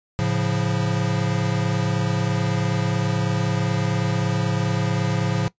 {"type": "chord", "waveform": "square", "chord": "A augmented", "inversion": "none", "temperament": "equal with one note detuned", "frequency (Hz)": [109.37, 138.59, 174.61], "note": ["A2", "C#3", "E#3"], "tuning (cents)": [-10, 0, 0], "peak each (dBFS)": [-25, -25, -25], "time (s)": [0.19, 5.48], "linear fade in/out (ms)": 0, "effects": ["noise-tail reverb RT60 0.1 s tail -19 dB re dry", "resampled to 16000 Hz"]}